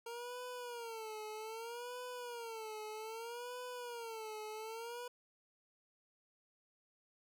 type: tone with vibrato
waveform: 25% pulse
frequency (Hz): 462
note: A#4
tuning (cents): -16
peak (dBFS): -40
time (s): 0.06-5.08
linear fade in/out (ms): 5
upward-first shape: sine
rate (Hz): 0.63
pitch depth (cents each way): 130
effects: none